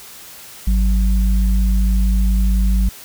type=tone pair together; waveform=sine; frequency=52.23 / 188 Hz; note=G#1 / F#3; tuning=+11 / +28 cents; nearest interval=octave + minor seventh; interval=2217 cents; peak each=-12 / -22 dBFS; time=0.67-2.89 s; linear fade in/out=5 ms; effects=white hiss -38 dBFS RMS until 3.04 s